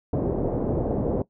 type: low-pass noise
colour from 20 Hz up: white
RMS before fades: -25 dBFS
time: 0.13-1.22 s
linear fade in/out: 2 ms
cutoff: 530 Hz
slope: 24 dB/octave
effects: noise-tail reverb RT60 0.1 s tail -17 dB re dry